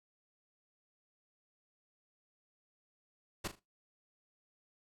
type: noise with echo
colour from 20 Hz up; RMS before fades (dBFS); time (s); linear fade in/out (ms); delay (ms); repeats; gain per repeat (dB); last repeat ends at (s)
pink; -37; 3.44-3.48; 10; 39; 3; -11; 3.597
effects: noise-tail reverb RT60 0.2 s tail -18 dB re dry + low-pass 11000 Hz 12 dB/octave